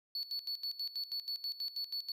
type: tone with tremolo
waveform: triangle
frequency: 4435 Hz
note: C#8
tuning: in tune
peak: -34 dBFS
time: 0.15-2.12 s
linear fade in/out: 2 ms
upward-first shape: square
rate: 6.2 Hz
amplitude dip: 80%
effects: none